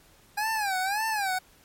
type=tone with vibrato; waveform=25% pulse; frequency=813 Hz; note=G#5; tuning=37 cents flat; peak=-22 dBFS; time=0.37-1.39 s; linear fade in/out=10 ms; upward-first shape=sine; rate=1.8 Hz; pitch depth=160 cents each way; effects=pink hiss -58 dBFS RMS until 1.64 s + MP3 64 kbps